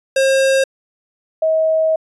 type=tone pair in turn; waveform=square / sine; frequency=536 / 637.4 Hz; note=C5 / D#5; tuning=+42 / +42 cents; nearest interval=minor third; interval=300 cents; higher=second; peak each=-12 dBFS; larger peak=neither; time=0.16-0.64 / 1.42-1.96 s; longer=second; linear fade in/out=5 ms; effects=resampled to 24000 Hz